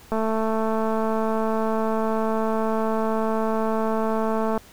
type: click train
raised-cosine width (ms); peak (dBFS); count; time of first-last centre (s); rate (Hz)
1; -12; 986; 0.12-4.577; 221
effects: pink hiss -49 dBFS RMS until 4.72 s